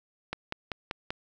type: click train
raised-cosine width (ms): 0.3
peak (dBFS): -16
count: 5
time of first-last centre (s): 0.33-1.105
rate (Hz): 5.16
effects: none